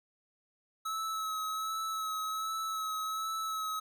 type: tone with vibrato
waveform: square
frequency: 1294 Hz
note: E6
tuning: 32 cents flat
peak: -34 dBFS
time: 0.85-3.8 s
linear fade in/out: 10 ms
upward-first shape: sine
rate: 1.3 Hz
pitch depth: 21 cents each way
effects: none